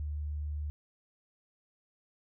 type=tone; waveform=sine; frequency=74.4 Hz; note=D2; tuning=23 cents sharp; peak=-33 dBFS; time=0-0.7 s; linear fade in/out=0 ms; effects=none